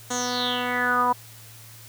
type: tone with low-pass filter sweep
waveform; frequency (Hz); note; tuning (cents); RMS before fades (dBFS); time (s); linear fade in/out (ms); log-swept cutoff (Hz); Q
10% pulse; 246.9; B3; 0; -24; 0.1-1.13; 10; 7400 to 960; 7.1
effects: added 112 Hz sine -47 dBFS peak until 1.88 s + white hiss -47 dBFS RMS until 1.88 s